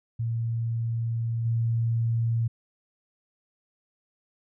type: tone with level steps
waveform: sine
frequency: 115.3 Hz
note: A#2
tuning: 19 cents flat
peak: -25 / -22 dBFS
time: 0.19-2.48 s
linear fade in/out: 10 ms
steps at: 1.45 s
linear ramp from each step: 5 ms
effects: none